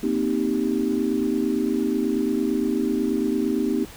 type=chord; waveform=sine; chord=C minor seventh; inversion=third; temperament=equal; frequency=233.1 / 261.6 / 311.1 / 392 Hz; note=Bb3 / C4 / Eb4 / G4; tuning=0 / 0 / 0 / 0 cents; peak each=-26 / -25 / -25 / -27 dBFS; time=0.03-3.85 s; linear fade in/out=5 ms; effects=pink hiss -43 dBFS RMS until 3.96 s